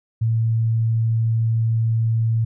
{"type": "tone", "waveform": "sine", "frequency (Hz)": 113.3, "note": "A#2", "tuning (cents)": -49, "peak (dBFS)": -16, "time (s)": [0.21, 2.45], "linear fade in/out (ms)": 10, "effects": []}